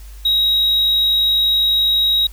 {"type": "tone", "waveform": "triangle", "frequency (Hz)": 3812, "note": "A#7", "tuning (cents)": 38, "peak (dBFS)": -11, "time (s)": [0.25, 2.27], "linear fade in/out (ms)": 5, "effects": ["added 50 Hz sine -33 dBFS peak until 2.32 s", "white hiss -47 dBFS RMS until 2.32 s"]}